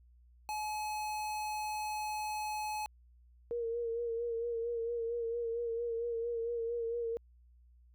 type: tone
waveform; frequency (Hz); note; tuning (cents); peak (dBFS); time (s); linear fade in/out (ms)
square; 851; G#5; +42; -36; 0.49-2.86; 0
type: tone with vibrato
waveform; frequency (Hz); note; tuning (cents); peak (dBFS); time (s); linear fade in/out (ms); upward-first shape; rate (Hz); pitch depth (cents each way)
sine; 466.2; A#4; 0; -33; 3.51-7.17; 0; sine; 4.4; 38
effects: added 60 Hz sine -59 dBFS peak until 7.94 s